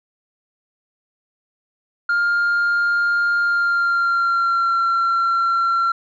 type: tone with pitch glide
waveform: sine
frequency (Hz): 1405 to 1363.4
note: F6 to F6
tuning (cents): +10 to -42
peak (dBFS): -13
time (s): 2.09-5.92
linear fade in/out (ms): 5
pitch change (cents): -52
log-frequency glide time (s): 3.39-4.79
effects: tanh soft clip ceiling -14 dBFS